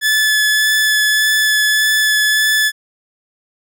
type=tone with vibrato; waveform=sawtooth; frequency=1726 Hz; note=A6; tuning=34 cents flat; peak=-8 dBFS; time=0.01-2.72 s; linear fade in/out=50 ms; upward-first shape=sine; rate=1.7 Hz; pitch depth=10 cents each way; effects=none